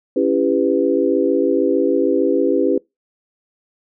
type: chord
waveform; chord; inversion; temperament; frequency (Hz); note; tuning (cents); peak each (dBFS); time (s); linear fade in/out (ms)
sine; C# half-diminished seventh; none; just; 277.2 / 332.6 / 399.1 / 498.9; C#4 / E4 / G4 / B4; 0 / +16 / +31 / +17; -19; 0.16-2.78; 5
effects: noise-tail reverb RT60 0.2 s tail -25 dB re dry